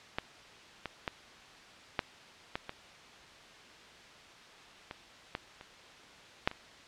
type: clicks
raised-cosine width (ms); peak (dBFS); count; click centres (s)
0.3; -15 / -20 / -16 / -12 / -17 / -22 / -24 / -18 / -30 / -9 / -27; 11; 0.185 / 0.857 / 1.078 / 1.992 / 2.555 / 2.694 / 4.911 / 5.351 / 5.611 / 6.475 / 6.514
effects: white hiss -53 dBFS RMS until 6.87 s + low-pass 4000 Hz 12 dB/octave